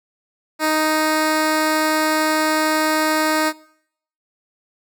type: tone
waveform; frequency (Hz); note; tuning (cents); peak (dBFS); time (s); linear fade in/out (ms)
10% pulse; 311.1; D#4; 0; -8; 0.59-3.53; 50
effects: noise-tail reverb RT60 0.7 s tail -22 dB re dry